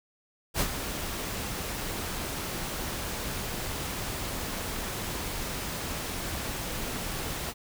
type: noise with ADSR envelope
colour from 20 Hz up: pink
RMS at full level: -25 dBFS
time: 0.54-7.54 s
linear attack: 61 ms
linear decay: 69 ms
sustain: -9 dB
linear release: 45 ms
effects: none